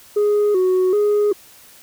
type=tone with vibrato; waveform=sine; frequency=392 Hz; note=G4; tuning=in tune; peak=-11 dBFS; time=0.16-1.33 s; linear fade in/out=10 ms; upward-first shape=square; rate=1.3 Hz; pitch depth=100 cents each way; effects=tanh soft clip ceiling -12 dBFS + white hiss -46 dBFS RMS until 1.82 s